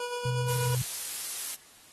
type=tone with tremolo; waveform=25% pulse; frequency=487 Hz; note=B4; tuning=24 cents flat; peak=-27 dBFS; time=0-0.75 s; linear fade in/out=2 ms; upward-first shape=sine; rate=8.3 Hz; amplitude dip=45%
type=tone; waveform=sine; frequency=126.3 Hz; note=B2; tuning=39 cents sharp; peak=-27 dBFS; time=0.25-0.82 s; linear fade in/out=5 ms
type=noise; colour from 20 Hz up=blue; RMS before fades=-33 dBFS; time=0.48-1.55 s; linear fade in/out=5 ms
effects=white hiss -55 dBFS RMS until 1.92 s + AAC 32 kbps